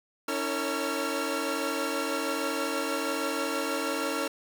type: tone cluster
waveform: sawtooth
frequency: 280.6 / 321.8 / 455.2 / 555 / 1372 Hz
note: C#4 / E4 / A#4 / C#5 / F6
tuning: +21 / -42 / -41 / +2 / -31 cents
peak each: -31 dBFS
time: 0.28-4.28 s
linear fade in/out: 5 ms
effects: none